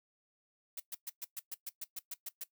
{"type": "noise bursts", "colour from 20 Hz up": "blue", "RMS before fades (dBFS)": -41, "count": 12, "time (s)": [0.77, 2.438], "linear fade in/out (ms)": 5, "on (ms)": 29, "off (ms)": 120, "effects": ["noise-tail reverb RT60 0.1 s tail -17 dB re dry"]}